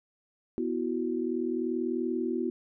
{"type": "chord", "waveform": "sine", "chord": "B suspended fourth", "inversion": "none", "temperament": "equal", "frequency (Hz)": [246.9, 329.6, 370], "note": ["B3", "E4", "F#4"], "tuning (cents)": [0, 0, 0], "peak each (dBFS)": -32, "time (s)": [0.58, 2.5], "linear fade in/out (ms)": 0, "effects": []}